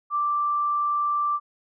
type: tone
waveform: sine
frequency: 1174.7 Hz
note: D6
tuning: in tune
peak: -21 dBFS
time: 0.1-1.4 s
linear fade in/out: 50 ms
effects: none